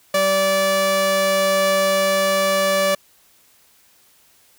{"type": "tone pair together", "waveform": "sawtooth", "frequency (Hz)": [193.55, 580], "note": ["G3", "D5"], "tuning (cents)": [-22, -22], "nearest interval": "octave + perfect fifth", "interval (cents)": 1900, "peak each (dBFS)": [-24, -12], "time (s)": [0.14, 2.95], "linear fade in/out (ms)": 5, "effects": ["white hiss -55 dBFS RMS until 4.58 s"]}